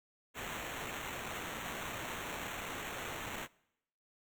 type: noise with sample-and-hold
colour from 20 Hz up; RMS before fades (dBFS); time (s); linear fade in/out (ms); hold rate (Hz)
white; -42; 0.34-3.48; 50; 4900
effects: noise-tail reverb RT60 0.8 s tail -23 dB re dry